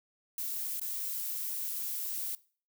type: noise with dropouts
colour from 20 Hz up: violet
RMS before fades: -36 dBFS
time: 0.38-2.35 s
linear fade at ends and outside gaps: 1 ms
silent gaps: 0.797-0.815 s
effects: noise-tail reverb RT60 0.4 s tail -20 dB re dry